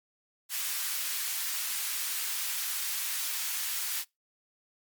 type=high-pass noise; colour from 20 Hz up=white; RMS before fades=-33 dBFS; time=0.49-4.05 s; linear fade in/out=50 ms; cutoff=1400 Hz; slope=12 dB/octave; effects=noise-tail reverb RT60 0.2 s tail -24 dB re dry + Opus 48 kbps